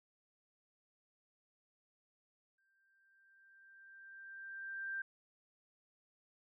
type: tone with exponential growth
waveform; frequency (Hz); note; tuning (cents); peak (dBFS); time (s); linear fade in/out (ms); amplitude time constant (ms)
sine; 1577; G6; +10; -37; 2.58-5.02; 5; 530
effects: none

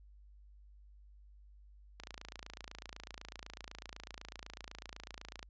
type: click train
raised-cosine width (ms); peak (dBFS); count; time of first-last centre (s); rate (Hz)
0.2; -28; 97; 2-5.429; 28
effects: added 50 Hz sine -56 dBFS peak until 5.49 s + resampled to 16000 Hz

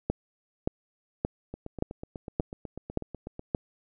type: two click trains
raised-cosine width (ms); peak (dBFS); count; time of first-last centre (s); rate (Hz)
2; -12 / -24; 7 / 16; 0.1-3.548 / 1.54-3.394; 1.74 / 8.09
effects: none

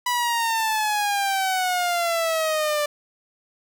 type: exponential sweep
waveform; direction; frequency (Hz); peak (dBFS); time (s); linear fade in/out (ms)
sawtooth; down; 987.8 to 587.3; -17; 0.06-2.86; 5
effects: none

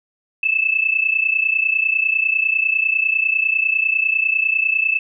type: tone pair together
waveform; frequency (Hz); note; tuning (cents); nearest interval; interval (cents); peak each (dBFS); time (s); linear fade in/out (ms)
sine; 2607 / 2637; E7 / E7; -20 / 0; unison; 20; -18; 0.43-4.99; 5
effects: none

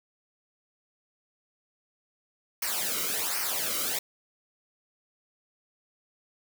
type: noise with flanger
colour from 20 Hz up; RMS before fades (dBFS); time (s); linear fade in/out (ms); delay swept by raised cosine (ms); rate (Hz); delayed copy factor
white; -30; 2.62-3.99; 5; 0.27 to 1.17; 1.3; -0.8
effects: none

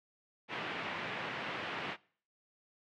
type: band-pass noise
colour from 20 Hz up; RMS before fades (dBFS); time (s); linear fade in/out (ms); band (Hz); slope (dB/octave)
white; -40; 0.48-1.97; 50; 110 to 2700; 24
effects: noise-tail reverb RT60 0.5 s tail -23 dB re dry

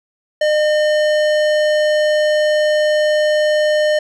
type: tone with tanh clipping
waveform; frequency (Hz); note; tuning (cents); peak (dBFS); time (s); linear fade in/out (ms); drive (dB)
sine; 607; D#5; -43; -14; 0.41-3.99; 5; 17
effects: none

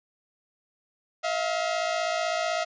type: tone pair together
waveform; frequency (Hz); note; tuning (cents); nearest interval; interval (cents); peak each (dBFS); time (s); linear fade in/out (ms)
sawtooth; 642.6 / 698.5; E5 / F5; -44 / 0; minor second; 144; -24 / -25; 1.23-2.65; 20
effects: resampled to 16000 Hz

